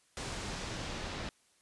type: noise with low-pass filter sweep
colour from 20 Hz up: pink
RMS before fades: -40 dBFS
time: 0.17-1.29 s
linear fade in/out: 0 ms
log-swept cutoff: 8200 to 4500 Hz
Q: 0.91
effects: white hiss -69 dBFS RMS until 1.61 s + resampled to 24000 Hz